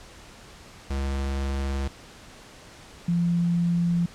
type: tone pair in turn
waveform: square / sine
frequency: 68.3 / 172.11 Hz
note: C#2 / F3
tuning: -25 / -25 cents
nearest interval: octave + major third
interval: 1600 cents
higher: second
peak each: -26 / -20 dBFS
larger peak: second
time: 0.9-1.88 / 3.08-4.06 s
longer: neither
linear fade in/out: 5 ms
effects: pink hiss -47 dBFS RMS until 4.14 s + low-pass 8000 Hz 12 dB/octave